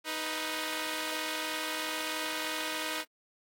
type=tone pair together; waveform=5% pulse; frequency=312.5 / 493.9 Hz; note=D#4 / B4; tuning=+8 / 0 cents; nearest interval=minor sixth; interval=792 cents; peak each=-23 / -26 dBFS; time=0.04-3.05 s; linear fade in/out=50 ms; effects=AAC 64 kbps